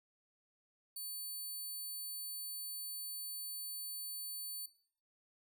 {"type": "tone", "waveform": "10% pulse", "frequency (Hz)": 4500, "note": "C#8", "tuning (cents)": 25, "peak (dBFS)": -35, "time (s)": [0.96, 4.66], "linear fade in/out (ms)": 5, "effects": ["noise-tail reverb RT60 0.5 s tail -17 dB re dry"]}